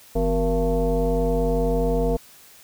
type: tone with frequency modulation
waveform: sine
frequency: 256.3 Hz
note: C4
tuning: 36 cents flat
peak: -18 dBFS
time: 0.15-2.17 s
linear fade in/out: 10 ms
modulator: 211 Hz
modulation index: 1.8
effects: white hiss -49 dBFS RMS until 2.63 s